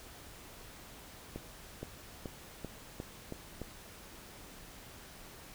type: accelerating click train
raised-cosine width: 2 ms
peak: -26 dBFS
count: 7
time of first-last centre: 1.36-3.617 s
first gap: 470 ms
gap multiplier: 0.91
effects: pink hiss -52 dBFS RMS until 5.54 s